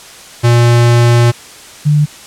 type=tone pair in turn; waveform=square / sine; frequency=119.1 / 148.81 Hz; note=A#2 / D3; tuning=+38 / +23 cents; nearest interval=major third; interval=385 cents; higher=second; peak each=-6 dBFS; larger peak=neither; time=0.43-1.32 / 1.85-2.06 s; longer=first; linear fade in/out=20 ms; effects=white hiss -34 dBFS RMS until 2.26 s + low-pass 9000 Hz 12 dB/octave